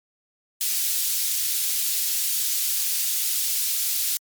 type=high-pass noise; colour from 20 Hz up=white; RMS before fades=-24 dBFS; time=0.61-4.17 s; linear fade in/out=0 ms; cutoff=3600 Hz; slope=12 dB/octave; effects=MP3 96 kbps